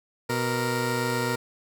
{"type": "tone pair together", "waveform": "15% pulse", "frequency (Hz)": [123.47, 466.2], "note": ["B2", "A#4"], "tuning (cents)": [0, 0], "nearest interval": "octave + major seventh", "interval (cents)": 2300, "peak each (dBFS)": -21, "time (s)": [0.29, 1.36], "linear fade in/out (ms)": 10, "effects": []}